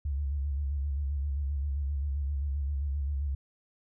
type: tone with vibrato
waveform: sine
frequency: 70.5 Hz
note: C#2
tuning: 30 cents sharp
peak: -28 dBFS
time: 0.05-3.35 s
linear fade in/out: 5 ms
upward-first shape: square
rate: 7.6 Hz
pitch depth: 61 cents each way
effects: none